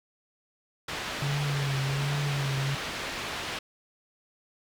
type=low-pass noise; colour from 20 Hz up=white; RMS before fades=-35 dBFS; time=0.88-3.59 s; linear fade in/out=5 ms; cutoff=3200 Hz; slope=12 dB/octave
type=tone with vibrato; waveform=triangle; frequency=140 Hz; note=C#3; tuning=18 cents sharp; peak=-25 dBFS; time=1.22-2.75 s; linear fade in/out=2 ms; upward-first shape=triangle; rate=1.3 Hz; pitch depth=64 cents each way
effects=none